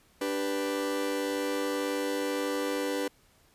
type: chord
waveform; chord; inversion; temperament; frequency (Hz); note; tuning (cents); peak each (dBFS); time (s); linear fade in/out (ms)
40% pulse; G major; second; equal; 293.7 / 392 / 493.9; D4 / G4 / B4; 0 / 0 / 0; -32 / -35 / -31; 0.21-3.08; 5
effects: pink hiss -63 dBFS RMS until 3.54 s + resampled to 32000 Hz